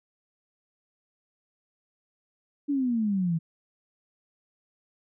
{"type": "exponential sweep", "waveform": "sine", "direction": "down", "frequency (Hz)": [293.7, 159.2], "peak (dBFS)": -23, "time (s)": [2.68, 3.39], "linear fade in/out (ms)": 20, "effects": []}